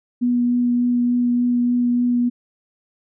sine tone with vibrato, 243.3 Hz, B3, 26 cents flat, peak -15 dBFS, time 0.21-2.3 s, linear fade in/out 20 ms, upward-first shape triangle, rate 3.4 Hz, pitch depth 11 cents each way, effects none

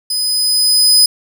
sawtooth tone with level ramp, 5010 Hz, D#8, 11 cents sharp, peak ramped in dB -13 to -3 dBFS, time 0.1-1.06 s, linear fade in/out 5 ms, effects 7-bit

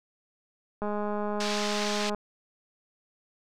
click train, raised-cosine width 1 ms, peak -19 dBFS, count 277, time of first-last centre 0.82-2.147 s, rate 208 Hz
white band-pass noise, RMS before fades -34 dBFS, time 1.4-2.1 s, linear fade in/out 5 ms, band 1300 to 5600 Hz, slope 24 dB/octave
effects none

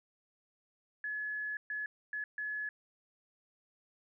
sine tone bursts at uneven times, 1703 Hz, G#6, 43 cents sharp, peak -35 dBFS, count 4, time 1.04-1.57 / 1.7-1.86 / 2.13-2.24 / 2.38-2.69 s, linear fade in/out 2 ms, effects none

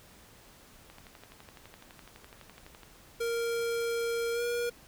click train, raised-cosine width 0.3 ms, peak -33 dBFS, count 24, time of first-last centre 0.9-2.833 s, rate 11.9 Hz
square tone with pitch glide, 465.7 to 476.9 Hz, A#4 to A#4, -2 to +39 cents, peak -30 dBFS, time 3.2-4.7 s, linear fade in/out 10 ms, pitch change +41 cents, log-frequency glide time 4.33-4.42 s
effects pink hiss -56 dBFS RMS until 4.87 s

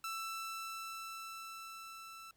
sawtooth tone with level ramp, 1328 Hz, E6, 12 cents sharp, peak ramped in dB -35 to -46 dBFS, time 0.04-2.31 s, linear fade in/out 2 ms, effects pink hiss -75 dBFS RMS until 2.36 s

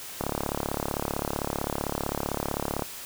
click train, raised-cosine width 1 ms, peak -13 dBFS, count 94, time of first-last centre 0.21-2.822 s, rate 35.6 Hz, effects white hiss -40 dBFS RMS until 3.05 s

